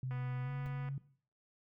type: tone with pitch glide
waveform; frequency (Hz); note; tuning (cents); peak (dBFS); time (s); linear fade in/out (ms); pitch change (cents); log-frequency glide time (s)
sine; 129.5 to 138; C3 to C#3; -17 to -7; -36; 0.03-0.98; 2; +110; 0.44-0.5
type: click train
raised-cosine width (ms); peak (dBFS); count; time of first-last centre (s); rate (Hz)
0.5; -37; 193; 0.11-0.887; 247
type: noise with exponential decay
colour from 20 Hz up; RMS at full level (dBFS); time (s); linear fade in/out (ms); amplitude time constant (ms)
brown; -47; 0.66-0.74; 0; 17
effects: noise-tail reverb RT60 0.5 s tail -17 dB re dry